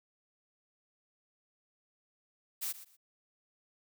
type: noise with echo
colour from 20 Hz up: blue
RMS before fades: -36 dBFS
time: 2.61-2.73 s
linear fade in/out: 20 ms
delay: 120 ms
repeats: 2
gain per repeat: -14 dB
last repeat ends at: 2.97 s
effects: none